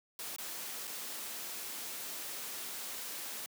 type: noise with dropouts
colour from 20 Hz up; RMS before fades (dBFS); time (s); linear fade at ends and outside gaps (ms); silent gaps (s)
white; -42; 0.19-3.46; 1; 0.362-0.384 / 0.872-0.876
effects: high-pass 200 Hz 12 dB/octave